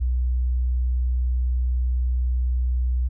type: tone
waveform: sine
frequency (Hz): 62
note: B1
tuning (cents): +7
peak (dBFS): -19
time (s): 0-3.09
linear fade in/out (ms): 20
effects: none